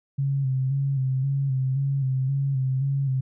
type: tone with vibrato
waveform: sine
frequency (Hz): 134.7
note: C#3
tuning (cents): -49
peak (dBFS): -21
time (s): 0.18-3.21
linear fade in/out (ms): 10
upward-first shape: square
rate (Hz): 1.9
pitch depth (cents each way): 44
effects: none